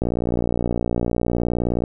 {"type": "click train", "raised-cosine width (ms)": 2, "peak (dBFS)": -8, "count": 109, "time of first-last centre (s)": [0.02, 1.838], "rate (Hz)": 59.4, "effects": []}